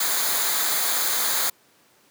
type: noise with comb filter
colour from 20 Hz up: white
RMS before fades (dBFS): -23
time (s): 0-1.5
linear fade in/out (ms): 5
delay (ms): 0.36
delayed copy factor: -0.6
effects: pink hiss -58 dBFS RMS until 2.1 s + high-pass 200 Hz 12 dB/octave